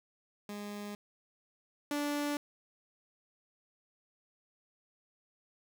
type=tone pair in turn; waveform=sawtooth; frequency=205.9 / 291.2 Hz; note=G#3 / D4; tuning=-15 / -15 cents; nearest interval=tritone; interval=600 cents; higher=second; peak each=-36 / -28 dBFS; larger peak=second; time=0.49-0.95 / 1.91-2.37 s; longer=neither; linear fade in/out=2 ms; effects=9-bit